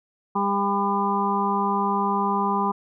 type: harmonic tone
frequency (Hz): 200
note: G3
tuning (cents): +35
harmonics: 1 / 2 / 4 / 5 / 6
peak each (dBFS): -26 / -29 / -27 / -24 / -29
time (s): 0.35-2.72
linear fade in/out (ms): 10
effects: none